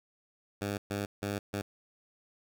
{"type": "tone bursts at uneven times", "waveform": "10% pulse", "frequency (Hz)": 101.1, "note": "G#2", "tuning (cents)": -46, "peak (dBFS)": -24, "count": 4, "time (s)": [[0.61, 0.78], [0.9, 1.06], [1.22, 1.39], [1.53, 1.62]], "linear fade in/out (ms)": 10, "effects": []}